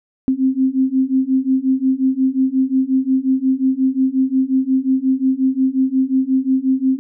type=beating tone pair; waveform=sine; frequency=260 / 265.6 Hz; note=C4 / C4; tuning=-11 / +26 cents; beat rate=5.6 Hz; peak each=-17 / -16 dBFS; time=0.28-6.99 s; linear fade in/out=0 ms; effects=none